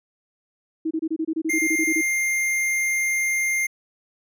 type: tone bursts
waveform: sine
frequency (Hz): 320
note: D#4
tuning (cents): +49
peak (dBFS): -21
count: 14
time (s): 0.85-2.014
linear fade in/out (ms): 10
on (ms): 59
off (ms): 26
type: tone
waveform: square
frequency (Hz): 2110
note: C7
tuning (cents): +14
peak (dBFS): -21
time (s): 1.49-3.67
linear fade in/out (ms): 10
effects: resampled to 32000 Hz